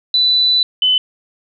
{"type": "tone pair in turn", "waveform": "sine", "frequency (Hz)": [3983, 3022], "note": ["B7", "F#7"], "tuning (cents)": [14, 36], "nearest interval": "perfect fourth", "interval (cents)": 478, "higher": "first", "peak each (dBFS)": -10, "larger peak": "neither", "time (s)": [[0.14, 0.63], [0.82, 0.98]], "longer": "first", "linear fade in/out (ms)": 2, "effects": []}